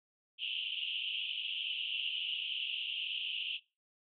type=band-pass noise; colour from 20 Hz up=white; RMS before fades=-38 dBFS; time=0.38-3.6 s; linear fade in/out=50 ms; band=2700 to 3200 Hz; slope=96 dB/octave; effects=noise-tail reverb RT60 0.3 s tail -23 dB re dry